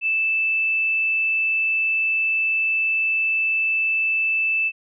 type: tone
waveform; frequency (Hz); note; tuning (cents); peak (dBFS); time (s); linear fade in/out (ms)
sine; 2637; E7; 0; -18; 0.01-4.72; 50
effects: none